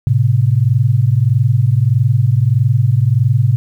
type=tone pair together; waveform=sine; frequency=109.21 / 130.81 Hz; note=A2 / C3; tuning=-12 / 0 cents; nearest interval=minor third; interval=312 cents; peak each=-12 dBFS; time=0.07-3.56 s; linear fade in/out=0 ms; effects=8-bit